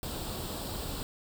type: noise with comb filter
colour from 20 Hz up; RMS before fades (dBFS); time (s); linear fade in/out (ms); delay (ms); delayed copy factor
pink; -37; 0.03-1.03; 0; 0.24; +0.6
effects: none